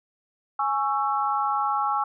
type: chord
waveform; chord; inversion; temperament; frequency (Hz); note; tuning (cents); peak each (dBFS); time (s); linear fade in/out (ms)
sine; C# minor; second; just; 831.5 / 1108.7 / 1330.5; G#5 / C#6 / E6; +2 / 0 / +16; -25 / -27 / -27; 0.59-2.04; 5
effects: none